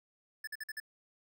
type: tone bursts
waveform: square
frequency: 1739 Hz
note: A6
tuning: 21 cents flat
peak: -39 dBFS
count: 5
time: 0.44-0.801 s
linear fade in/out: 5 ms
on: 33 ms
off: 49 ms
effects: none